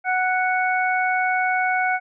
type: harmonic tone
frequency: 740 Hz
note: F#5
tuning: in tune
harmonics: 1 / 2 / 3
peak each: -21 / -23 / -25 dBFS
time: 0.04-2 s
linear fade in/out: 50 ms
effects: none